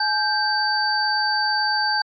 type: tone cluster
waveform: sine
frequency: 847 / 1571 / 4611 Hz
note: G#5 / G6 / D8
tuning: +34 / +3 / -33 cents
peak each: -23 dBFS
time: 0-2.02 s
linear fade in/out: 5 ms
effects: AAC 64 kbps